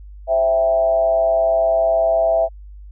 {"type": "tone with frequency modulation", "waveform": "sine", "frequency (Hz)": 659.3, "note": "E5", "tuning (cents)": 0, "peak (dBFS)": -13, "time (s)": [0.27, 2.49], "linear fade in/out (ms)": 50, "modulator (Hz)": 129, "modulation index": 0.56, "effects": ["added 50 Hz sine -35 dBFS peak until 2.91 s"]}